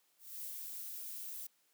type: noise with ADSR envelope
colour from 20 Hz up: violet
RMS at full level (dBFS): -43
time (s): 0.18-1.47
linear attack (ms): 260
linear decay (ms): 51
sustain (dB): -2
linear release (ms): 6
effects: white hiss -74 dBFS RMS until 1.73 s + high-pass 200 Hz 12 dB/octave